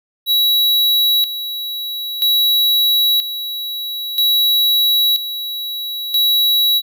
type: tone with tremolo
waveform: square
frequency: 3900 Hz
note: B7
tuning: 23 cents flat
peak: -12 dBFS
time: 0.26-6.82 s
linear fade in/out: 50 ms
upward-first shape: square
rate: 0.51 Hz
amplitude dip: 70%
effects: none